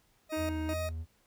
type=tone with tremolo; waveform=40% pulse; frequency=627 Hz; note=D#5; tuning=13 cents sharp; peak=-33 dBFS; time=0.29-0.92 s; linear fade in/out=50 ms; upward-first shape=square; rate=2.5 Hz; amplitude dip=80%
type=harmonic tone; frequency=312.3 Hz; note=D#4; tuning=7 cents sharp; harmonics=1 / 3 / 5 / 7 / 9; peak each=-34 / -47 / -49 / -53 / -54 dBFS; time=0.32-0.74 s; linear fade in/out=10 ms
type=tone with vibrato; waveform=triangle; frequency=82.5 Hz; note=E2; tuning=2 cents sharp; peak=-33 dBFS; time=0.36-1.06 s; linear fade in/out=50 ms; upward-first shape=sine; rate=2.9 Hz; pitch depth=49 cents each way
effects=pink hiss -69 dBFS RMS until 1.26 s

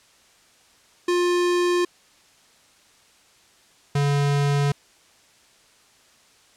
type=tone pair in turn; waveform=square; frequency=353.3 / 142.66 Hz; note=F4 / D3; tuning=+20 / -50 cents; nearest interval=octave + major third; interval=1570 cents; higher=first; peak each=-19 dBFS; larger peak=neither; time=1.08-1.85 / 3.95-4.72 s; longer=neither; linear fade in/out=5 ms; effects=white hiss -56 dBFS RMS until 6.56 s + low-pass 8000 Hz 12 dB/octave

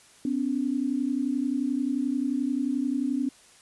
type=tone pair together; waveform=sine; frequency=253.4 / 284.8 Hz; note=B3 / C#4; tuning=+45 / +47 cents; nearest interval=major second; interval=202 cents; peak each=-27 dBFS; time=0.25-3.29 s; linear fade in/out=2 ms; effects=white hiss -55 dBFS RMS until 3.61 s + resampled to 24000 Hz

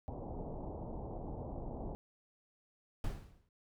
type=low-pass noise; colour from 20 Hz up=pink; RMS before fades=-43 dBFS; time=0.08-1.95 s; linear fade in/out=0 ms; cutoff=890 Hz; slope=48 dB/octave
type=noise with exponential decay; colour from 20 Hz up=brown; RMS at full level=-35 dBFS; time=3.04-3.49 s; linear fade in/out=2 ms; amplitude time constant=97 ms
effects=none

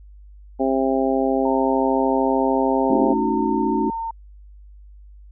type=harmonic tone; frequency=133.2 Hz; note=C3; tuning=31 cents sharp; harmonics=2 / 3 / 4 / 5 / 6; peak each=-21 / -23 / -24 / -25 / -26 dBFS; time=0.59-3.14 s; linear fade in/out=20 ms
type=tone; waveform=sine; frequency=910 Hz; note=A#5; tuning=42 cents flat; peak=-24 dBFS; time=1.45-4.11 s; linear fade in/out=5 ms
type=chord; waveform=sine; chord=D# half-diminished seventh; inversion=second; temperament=equal; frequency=220 / 277.2 / 311.1 / 370 Hz; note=A3 / C#4 / D#4 / F#4; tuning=0 / 0 / 0 / 0 cents; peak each=-24 dBFS; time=2.9-3.9 s; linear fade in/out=2 ms
effects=added 50 Hz sine -41 dBFS peak until 5.31 s

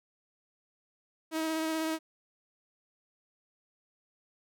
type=tone with vibrato; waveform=sawtooth; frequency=319 Hz; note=D#4; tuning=43 cents sharp; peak=-26 dBFS; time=1.31-1.99 s; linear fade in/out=50 ms; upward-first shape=sine; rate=16 Hz; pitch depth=16 cents each way; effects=none

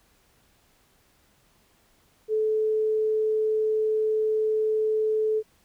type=tone; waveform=sine; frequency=433.9 Hz; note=A4; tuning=24 cents flat; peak=-21 dBFS; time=2.28-5.43 s; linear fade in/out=50 ms; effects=pink hiss -63 dBFS RMS until 5.64 s

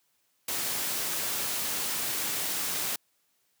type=noise; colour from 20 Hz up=white; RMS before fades=-31 dBFS; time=0.48-2.96 s; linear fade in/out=5 ms; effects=white hiss -72 dBFS RMS until 3.6 s + high-pass 100 Hz 12 dB/octave

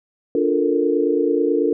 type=chord; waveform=sine; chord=Bb major seventh; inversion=first; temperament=just; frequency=291.4 / 349.6 / 437 / 466.2 Hz; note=D4 / F4 / A4 / Bb4; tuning=-13 / +2 / -12 / 0 cents; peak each=-21 dBFS; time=0.35-1.73 s; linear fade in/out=2 ms; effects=none

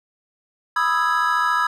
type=chord; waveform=triangle; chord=E major seventh; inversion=second; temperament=equal; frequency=987.8 / 1244.5 / 1318.5 / 1661.2 Hz; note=B5 / D#6 / E6 / G#6; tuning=0 / 0 / 0 / 0 cents; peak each=-21 dBFS; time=0.76-1.67 s; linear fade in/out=5 ms; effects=none

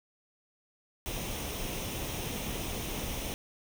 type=noise with comb filter; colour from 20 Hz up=pink; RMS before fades=-36 dBFS; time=1.06-3.34 s; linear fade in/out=0 ms; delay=0.33 ms; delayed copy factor=+0.5; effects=none

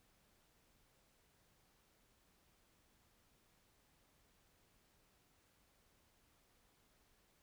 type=silence; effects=pink hiss -74 dBFS RMS until 7.42 s

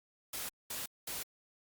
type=noise bursts; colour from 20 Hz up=white; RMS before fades=-40 dBFS; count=3; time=0.33-1.23 s; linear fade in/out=5 ms; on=160 ms; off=210 ms; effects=Opus 48 kbps

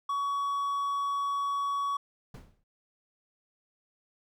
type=tone; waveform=triangle; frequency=1125 Hz; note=C#6; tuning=25 cents sharp; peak=-26 dBFS; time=0.09-1.97 s; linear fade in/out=5 ms
type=noise with exponential decay; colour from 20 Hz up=brown; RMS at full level=-39 dBFS; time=2.34-2.64 s; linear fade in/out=5 ms; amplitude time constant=64 ms
effects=none

